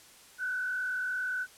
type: tone with frequency modulation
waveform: sine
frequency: 1500 Hz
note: F#6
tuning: 23 cents sharp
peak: -30 dBFS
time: 0.38-1.47 s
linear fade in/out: 50 ms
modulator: 42.5 Hz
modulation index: 0.78
effects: white hiss -55 dBFS RMS until 1.57 s + low-pass 11000 Hz 12 dB/octave